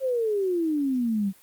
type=exponential sweep; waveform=sine; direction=down; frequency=543 to 189.3 Hz; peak=-22 dBFS; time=0-1.33 s; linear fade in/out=50 ms; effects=white hiss -55 dBFS RMS until 1.42 s + Opus 32 kbps